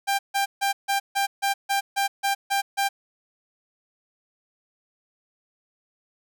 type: tone bursts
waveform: sawtooth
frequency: 793 Hz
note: G5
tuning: 20 cents sharp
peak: -17 dBFS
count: 11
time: 0.07-2.89 s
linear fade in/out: 20 ms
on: 120 ms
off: 150 ms
effects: none